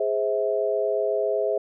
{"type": "chord", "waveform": "sine", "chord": "Ab augmented", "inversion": "none", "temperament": "equal with one note detuned", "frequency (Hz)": [415.3, 523.3, 649.1], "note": ["Ab4", "C5", "E5"], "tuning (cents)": [0, 0, -27], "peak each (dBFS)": [-25, -27, -25], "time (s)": [0, 1.58], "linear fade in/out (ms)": 5, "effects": []}